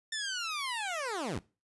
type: linear sweep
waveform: 15% pulse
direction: down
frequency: 1800 to 66.4 Hz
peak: -27 dBFS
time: 0.12-1.39 s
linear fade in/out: 5 ms
effects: noise-tail reverb RT60 0.3 s tail -20 dB re dry + resampled to 24000 Hz